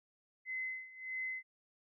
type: tone with tremolo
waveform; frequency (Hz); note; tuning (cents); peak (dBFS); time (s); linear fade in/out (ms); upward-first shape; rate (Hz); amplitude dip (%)
sine; 2045; C7; -40; -36; 0.45-1.43; 50; sine; 1.6; 85
effects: none